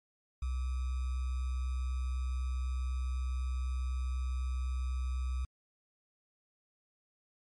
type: tone with sample-and-hold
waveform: sine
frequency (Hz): 64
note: C2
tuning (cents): -38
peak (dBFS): -31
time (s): 0.42-5.45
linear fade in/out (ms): 5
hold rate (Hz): 1225
effects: MP3 48 kbps